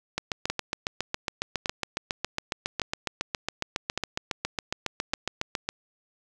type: two click trains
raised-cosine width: 0.2 ms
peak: -10 / -10 dBFS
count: 5 / 41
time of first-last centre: 0.5-5.135 / 0.18-5.69 s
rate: 0.863 / 7.26 Hz
effects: none